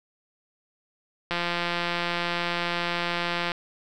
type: click train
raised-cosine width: 0.3 ms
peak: -11 dBFS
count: 383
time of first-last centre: 1.31-3.518 s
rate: 173 Hz
effects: none